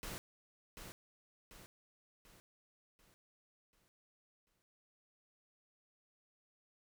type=noise with echo; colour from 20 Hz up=pink; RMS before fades=-45 dBFS; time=0.03-0.18 s; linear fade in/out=0 ms; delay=740 ms; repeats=6; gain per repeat=-6 dB; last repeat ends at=4.62 s; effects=none